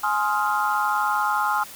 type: chord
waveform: sine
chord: F minor seventh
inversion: first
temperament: just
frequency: 838.1 / 1047.7 / 1257.2 / 1396.9 Hz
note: Ab5 / C6 / Eb6 / F6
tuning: +16 / +2 / +18 / 0 cents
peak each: -24 / -26 / -26 / -26 dBFS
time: 0.03-1.64 s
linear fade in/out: 10 ms
effects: white hiss -41 dBFS RMS until 1.75 s